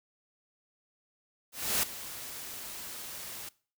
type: noise with ADSR envelope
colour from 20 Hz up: white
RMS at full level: -27 dBFS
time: 1.52-3.49 s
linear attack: 310 ms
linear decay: 6 ms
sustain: -15 dB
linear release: 5 ms
effects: noise-tail reverb RT60 0.4 s tail -21 dB re dry